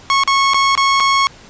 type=tone with dropouts; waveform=sawtooth; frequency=1098 Hz; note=C#6; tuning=17 cents flat; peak=-7 dBFS; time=0.1-1.27 s; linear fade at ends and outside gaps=0 ms; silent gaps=0.236-0.276 / 0.535-0.544 / 0.752-0.776 / 1-1.004 s; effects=pink hiss -41 dBFS RMS until 1.49 s + resampled to 16000 Hz